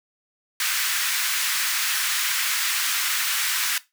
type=high-pass noise; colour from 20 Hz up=pink; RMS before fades=-24 dBFS; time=0.6-3.78 s; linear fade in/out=2 ms; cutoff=1400 Hz; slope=24 dB/octave; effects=noise-tail reverb RT60 0.2 s tail -17 dB re dry